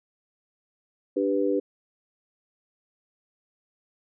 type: chord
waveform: sine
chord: G major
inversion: second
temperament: equal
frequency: 293.7 / 392 / 493.9 Hz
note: D4 / G4 / B4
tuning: 0 / 0 / 0 cents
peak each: -26 dBFS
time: 1.16-1.6 s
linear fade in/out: 10 ms
effects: none